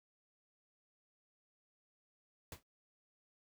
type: noise with exponential decay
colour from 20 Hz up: pink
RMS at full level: -44 dBFS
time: 2.52-2.63 s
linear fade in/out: 2 ms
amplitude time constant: 23 ms
effects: noise-tail reverb RT60 0.1 s tail -19 dB re dry